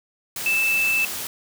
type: tone in noise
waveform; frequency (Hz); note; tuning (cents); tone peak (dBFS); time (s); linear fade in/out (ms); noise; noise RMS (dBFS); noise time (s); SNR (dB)
sine; 2637; E7; 0; -18; 0.46-1.05; 2; white; -30; 0.36-1.27; +9
effects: none